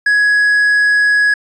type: tone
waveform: triangle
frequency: 1673 Hz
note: G#6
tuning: 12 cents sharp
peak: -7 dBFS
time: 0.06-1.34 s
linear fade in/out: 5 ms
effects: resampled to 24000 Hz